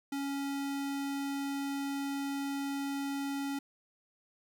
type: tone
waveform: square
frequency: 278.4 Hz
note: C#4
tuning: 8 cents sharp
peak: -34 dBFS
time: 0.12-3.59 s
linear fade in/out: 5 ms
effects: 12-bit